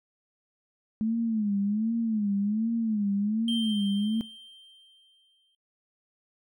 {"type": "tone with vibrato", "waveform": "sine", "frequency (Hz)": 214.6, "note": "A3", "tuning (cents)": -43, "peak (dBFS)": -24, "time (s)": [1.01, 4.21], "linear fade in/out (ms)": 0, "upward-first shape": "sine", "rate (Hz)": 1.3, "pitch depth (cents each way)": 130}
{"type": "tone with exponential decay", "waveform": "triangle", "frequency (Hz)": 3147, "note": "G7", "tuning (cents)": 6, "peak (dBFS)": -27, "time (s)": [3.48, 5.55], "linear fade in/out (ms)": 2, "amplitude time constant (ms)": 450}
{"effects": ["noise-tail reverb RT60 0.5 s tail -24 dB re dry"]}